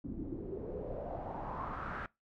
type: noise with low-pass filter sweep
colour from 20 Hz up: pink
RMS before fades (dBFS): -41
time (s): 0.04-2.06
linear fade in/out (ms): 2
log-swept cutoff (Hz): 250 to 1600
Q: 4.3
effects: noise-tail reverb RT60 0.2 s tail -22 dB re dry